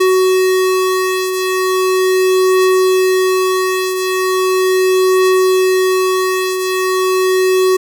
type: beating tone pair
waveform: square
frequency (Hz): 373.2 / 373.58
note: F#4 / F#4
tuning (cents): +15 / +17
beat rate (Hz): 0.38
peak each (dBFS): -12 / -20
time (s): 0-7.77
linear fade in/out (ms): 10
effects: none